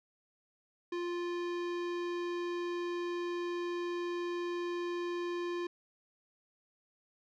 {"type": "tone with hard clipping", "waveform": "sine", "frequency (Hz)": 349.2, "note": "F4", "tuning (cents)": 0, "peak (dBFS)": -36, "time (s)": [0.92, 5.67], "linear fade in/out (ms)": 5, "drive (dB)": 18, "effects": ["resampled to 24000 Hz"]}